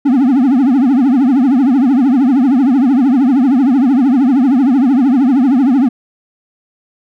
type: tone with vibrato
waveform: triangle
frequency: 261.2 Hz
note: C4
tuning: 3 cents flat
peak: -5 dBFS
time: 0.05-5.89 s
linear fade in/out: 10 ms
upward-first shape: triangle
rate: 13 Hz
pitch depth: 230 cents each way
effects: none